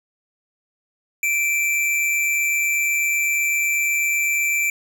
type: tone pair together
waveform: square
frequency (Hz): 2341 / 2489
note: D7 / D#7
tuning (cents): -6 / 0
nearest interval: minor second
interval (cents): 106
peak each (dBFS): -19 / -31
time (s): 1.23-4.7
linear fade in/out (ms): 2
effects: none